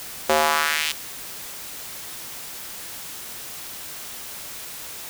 square tone with high-pass filter sweep, 76.7 Hz, D#2, 24 cents flat, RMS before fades -21 dBFS, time 0.29-0.92 s, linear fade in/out 5 ms, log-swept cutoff 510 to 3100 Hz, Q 1.7, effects white hiss -36 dBFS RMS until 5.09 s

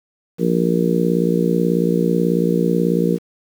harmonic tone, 58.27 Hz, A#1, in tune, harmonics 3 / 4 / 5 / 6 / 7 / 8, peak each -18 / -22 / -24 / -23 / -24 / -21 dBFS, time 0.38-3.19 s, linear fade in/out 50 ms, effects 7-bit

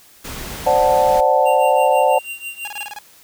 pink noise, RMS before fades -30 dBFS, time 0.24-1.21 s, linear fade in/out 10 ms
sine chord, D dominant seventh, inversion third, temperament equal, 523.3 / 587.3 / 740 / 880 Hz, C5 / D5 / F#5 / A5, 0 / 0 / 0 / 0 cents, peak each -17 dBFS, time 0.66-2.19 s, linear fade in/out 10 ms
square tone with tremolo, 2771 Hz, F7, 14 cents flat, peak -25 dBFS, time 1.45-2.92 s, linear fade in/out 20 ms, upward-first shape triangle, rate 6.1 Hz, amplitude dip 90%
sawtooth tone bursts, 830.6 Hz, G#5, in tune, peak -25 dBFS, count 7, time 2.65-2.987 s, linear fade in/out 0 ms, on 25 ms, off 27 ms
effects white hiss -48 dBFS RMS until 3.23 s

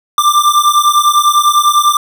square beating tone pair, 1181 / 1191 Hz, D6 / D6, +9 / +24 cents, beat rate 10 Hz, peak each -11 dBFS, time 0.18-1.97 s, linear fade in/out 2 ms, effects none

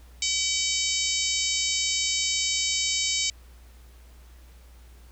harmonic tone, 762 Hz, G5, 49 cents flat, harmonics 3 / 4 / 5 / 6 / 7 / 8 / 9 / 10, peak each -32 / -32 / -32 / -32 / -32 / -32 / -32 / -32 dBFS, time 0.22-3.3 s, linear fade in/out 2 ms, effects added 60 Hz sine -47 dBFS peak until 5.11 s + pink hiss -58 dBFS RMS until 5.11 s

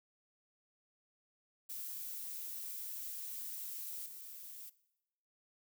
violet noise with level steps, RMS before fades -44 / -50 dBFS, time 1.69-4.7 s, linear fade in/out 10 ms, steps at 4.06 s, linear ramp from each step 2 ms, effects noise-tail reverb RT60 0.9 s tail -19 dB re dry

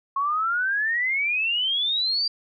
sine exponential sweep, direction up, 1086 to 4755 Hz, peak -21 dBFS, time 0.16-2.28 s, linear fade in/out 5 ms, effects none

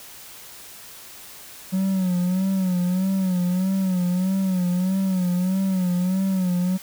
triangle tone with vibrato, 185 Hz, F#3, in tune, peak -17 dBFS, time 1.72-6.78 s, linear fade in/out 20 ms, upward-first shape sine, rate 1.6 Hz, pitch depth 72 cents each way, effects white hiss -42 dBFS RMS until 6.82 s

